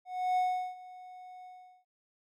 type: tone with ADSR envelope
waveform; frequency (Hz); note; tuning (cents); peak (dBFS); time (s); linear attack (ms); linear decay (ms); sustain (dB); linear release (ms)
triangle; 734; F#5; -14; -23; 0.05-1.85; 320; 380; -21; 400
effects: none